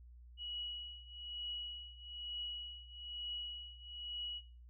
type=tone with tremolo; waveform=sine; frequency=2919 Hz; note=F#7; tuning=24 cents flat; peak=-39 dBFS; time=0.37-4.42 s; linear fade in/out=50 ms; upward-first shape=triangle; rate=1.1 Hz; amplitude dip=90%; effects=noise-tail reverb RT60 0.4 s tail -20 dB re dry + added 60 Hz sine -54 dBFS peak until 4.69 s